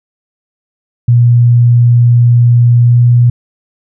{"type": "tone with pitch glide", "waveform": "sine", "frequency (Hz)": [120, 120.9], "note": ["B2", "B2"], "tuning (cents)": [-49, -36], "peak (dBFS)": -3, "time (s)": [1.08, 3.3], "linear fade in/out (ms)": 5, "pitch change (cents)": 13, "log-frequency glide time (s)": [2.83, 2.98], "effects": []}